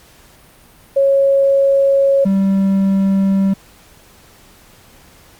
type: tone pair in turn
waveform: sine / triangle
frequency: 550 / 194.45 Hz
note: C#5 / G3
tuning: -14 / -14 cents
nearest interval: octave + tritone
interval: 1800 cents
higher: first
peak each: -9 dBFS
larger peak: neither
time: 0.96-2.25 / 2.25-3.54 s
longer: neither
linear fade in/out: 10 ms
effects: pink hiss -46 dBFS RMS until 5.39 s + Opus 48 kbps